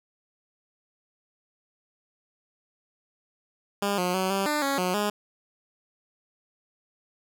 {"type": "tone with pitch steps", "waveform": "10% pulse", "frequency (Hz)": [201.5, 179.8, 188, 195.4, 298.8, 276.5, 181.8, 207.3], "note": ["G3", "F#3", "F#3", "G3", "D4", "C#4", "F#3", "G#3"], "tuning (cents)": [48, -49, 28, -5, 30, -4, -30, -3], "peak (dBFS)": -16, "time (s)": [3.82, 5.1], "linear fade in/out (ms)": 5, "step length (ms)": 160, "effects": []}